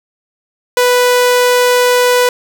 sawtooth tone, 493.9 Hz, B4, in tune, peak -4 dBFS, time 0.77-2.29 s, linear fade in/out 2 ms, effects none

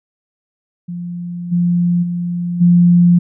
sine tone with level steps, 174.61 Hz, F3, in tune, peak -22 / -11 / -17 / -6 dBFS, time 0.88-3.19 s, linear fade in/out 10 ms, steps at 1.51 / 2.02 / 2.6 s, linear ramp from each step 20 ms, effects none

